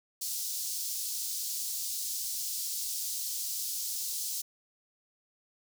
pink high-pass noise, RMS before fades -35 dBFS, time 0.21-4.42 s, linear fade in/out 10 ms, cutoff 4800 Hz, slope 24 dB/octave, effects none

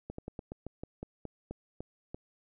slowing click train, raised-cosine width 2 ms, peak -26 dBFS, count 12, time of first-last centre 0.1-2.145 s, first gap 84 ms, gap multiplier 1.15, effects none

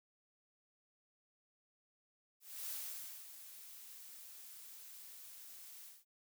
blue noise with ADSR envelope, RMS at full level -43 dBFS, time 2.4-6.05 s, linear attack 290 ms, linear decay 550 ms, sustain -11 dB, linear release 190 ms, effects none

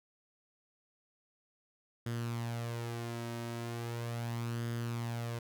sawtooth tone with flanger, 117.4 Hz, A#2, 13 cents sharp, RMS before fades -38 dBFS, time 2.06-5.39 s, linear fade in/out 5 ms, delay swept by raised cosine 0.6 to 3.2 ms, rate 0.38 Hz, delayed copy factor +0.5, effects none

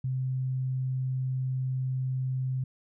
sine tone, 130 Hz, C3, 11 cents flat, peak -27 dBFS, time 0.04-2.64 s, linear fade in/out 5 ms, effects none

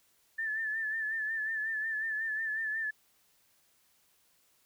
sine tone with vibrato, 1760 Hz, A6, in tune, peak -31 dBFS, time 0.38-2.91 s, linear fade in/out 10 ms, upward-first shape sine, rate 5.5 Hz, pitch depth 49 cents each way, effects white hiss -69 dBFS RMS until 4.65 s

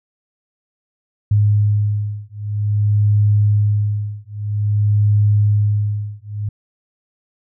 sine beating tone pair, 103.83 / 104.34 Hz, G#2 / G#2, 0 / +9 cents, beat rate 0.51 Hz, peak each -16 dBFS, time 1.31-6.49 s, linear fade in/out 5 ms, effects none

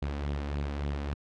sawtooth tone with flanger, 71.7 Hz, D2, 41 cents flat, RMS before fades -33 dBFS, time 0.02-1.14 s, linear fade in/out 5 ms, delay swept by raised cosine 0.25 to 4.05 ms, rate 3.5 Hz, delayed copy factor +0.5, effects low-pass 4000 Hz 12 dB/octave

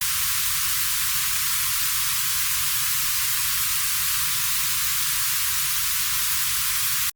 white band-stop noise, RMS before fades -23 dBFS, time 0.01-7.1 s, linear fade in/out 5 ms, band 160 to 1000 Hz, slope 96 dB/octave, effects Opus 32 kbps

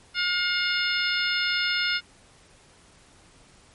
harmonic tone with a mistuned harmonic, 714 Hz, F5, 38 cents sharp, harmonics 2 / 3 / 4 / 5 / 6 / 7, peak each -27 / -29 / -30 / -31 / -32 / -32 dBFS, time 0.14-2.01 s, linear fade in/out 50 ms, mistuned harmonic 7, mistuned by +64 cents, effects pink hiss -55 dBFS RMS until 3.74 s + MP3 48 kbps

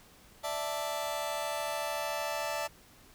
sawtooth chord, D suspended second, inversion none, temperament just, 587.3 / 660.7 / 881 Hz, D5 / E5 / A5, 0 / +4 / +2 cents, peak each -33 dBFS, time 0.43-2.68 s, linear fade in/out 20 ms, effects pink hiss -58 dBFS RMS until 3.14 s

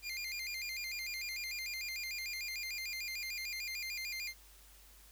25% pulse tone with vibrato, 2249 Hz, C#7, 24 cents sharp, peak -35 dBFS, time 0.02-4.34 s, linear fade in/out 50 ms, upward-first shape square, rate 6.7 Hz, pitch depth 120 cents each way, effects added 50 Hz sine -60 dBFS peak until 5.11 s + white hiss -61 dBFS RMS until 5.11 s

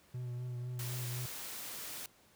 triangle tone with vibrato, 123.47 Hz, B2, in tune, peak -35 dBFS, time 0.14-1.26 s, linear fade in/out 5 ms, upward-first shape sine, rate 4 Hz, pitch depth 24 cents each way
white noise, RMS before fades -44 dBFS, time 0.79-2.06 s, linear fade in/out 2 ms
effects pink hiss -65 dBFS RMS until 2.35 s + high-pass 80 Hz 12 dB/octave

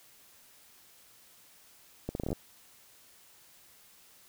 accelerating click train, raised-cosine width 2 ms, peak -20 dBFS, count 9, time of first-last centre 2.09-2.329 s, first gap 61 ms, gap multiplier 0.78, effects white hiss -59 dBFS RMS until 4.28 s

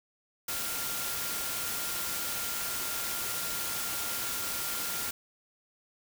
sine tone in noise, 1395 Hz, F6, 2 cents flat, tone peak -43 dBFS, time 0.48-5.11 s, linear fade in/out 5 ms, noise white, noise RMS -34 dBFS, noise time 0.48-5.11 s, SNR -12 dB, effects none

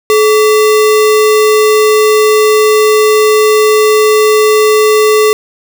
sine tone with sample-and-hold, 428.6 Hz, A4, 45 cents flat, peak -4 dBFS, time 0.1-5.33 s, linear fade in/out 0 ms, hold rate 1575 Hz, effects none

